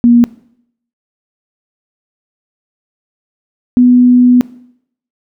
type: tone pair in turn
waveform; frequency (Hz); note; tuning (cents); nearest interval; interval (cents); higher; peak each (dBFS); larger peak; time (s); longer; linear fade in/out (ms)
sine; 238.3 / 247.3; A#3 / B3; +38 / +3; minor second; 65; second; -3; neither; 0.04-0.24 / 3.77-4.41; second; 0
effects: noise-tail reverb RT60 0.7 s tail -20 dB re dry